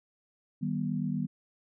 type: chord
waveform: sine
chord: Eb augmented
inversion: none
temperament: just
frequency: 155.56 / 194.45 / 243.1 Hz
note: Eb3 / G3 / B3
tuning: 0 / -14 / -27 cents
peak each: -33 dBFS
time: 0.61-1.27 s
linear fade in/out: 20 ms
effects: none